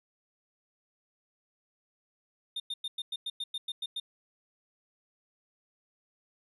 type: tone bursts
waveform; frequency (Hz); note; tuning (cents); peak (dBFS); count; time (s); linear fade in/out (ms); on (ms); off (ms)
triangle; 3635; A#7; -44; -31; 11; 2.56-4; 5; 40; 100
effects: resampled to 32000 Hz